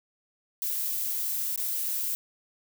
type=noise with dropouts; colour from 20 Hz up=violet; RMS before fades=-30 dBFS; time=0.62-2.15 s; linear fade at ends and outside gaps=0 ms; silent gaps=1.56-1.576 s; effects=none